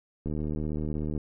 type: click train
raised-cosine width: 3 ms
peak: -20 dBFS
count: 71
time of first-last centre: 0.26-1.177 s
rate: 76.3 Hz
effects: none